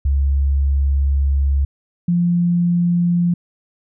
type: tone pair in turn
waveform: sine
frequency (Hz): 69.3 / 173.87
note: C#2 / F3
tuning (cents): 0 / -7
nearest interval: octave + major third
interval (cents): 1593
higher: second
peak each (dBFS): -13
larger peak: neither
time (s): 0.05-1.65 / 2.08-3.34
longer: first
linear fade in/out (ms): 5
effects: none